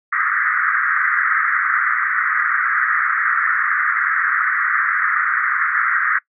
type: band-pass noise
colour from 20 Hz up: pink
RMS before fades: -18 dBFS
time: 0.12-6.19 s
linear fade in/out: 10 ms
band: 1200 to 2000 Hz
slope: 96 dB/octave
effects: noise-tail reverb RT60 0.1 s tail -22 dB re dry